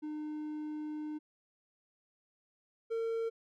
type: tone pair in turn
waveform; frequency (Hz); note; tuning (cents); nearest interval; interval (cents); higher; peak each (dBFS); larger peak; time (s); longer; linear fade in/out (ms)
triangle; 303.8 / 455.2; D#4 / A#4; -41 / -41; perfect fifth; 700; second; -35 / -30; second; 0.02-1.19 / 2.9-3.3; first; 20
effects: none